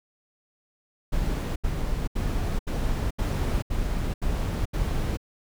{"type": "noise bursts", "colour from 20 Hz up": "brown", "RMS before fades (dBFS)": -26, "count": 8, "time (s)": [1.12, 5.172], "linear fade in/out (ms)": 10, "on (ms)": 440, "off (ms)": 76, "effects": []}